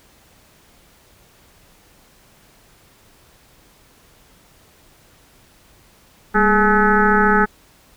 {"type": "tone with frequency modulation", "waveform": "sine", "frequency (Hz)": 851, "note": "G#5", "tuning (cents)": 42, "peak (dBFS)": -11, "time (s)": [6.34, 7.46], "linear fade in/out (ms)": 20, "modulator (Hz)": 217, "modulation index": 3.8, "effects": ["pink hiss -52 dBFS RMS until 7.96 s"]}